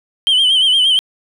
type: tone with vibrato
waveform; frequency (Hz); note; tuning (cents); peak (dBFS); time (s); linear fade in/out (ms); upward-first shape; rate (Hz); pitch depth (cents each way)
sine; 3093; G7; -24; -7; 0.27-0.99; 0; sine; 8.6; 72
effects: tanh soft clip ceiling -8 dBFS + 8-bit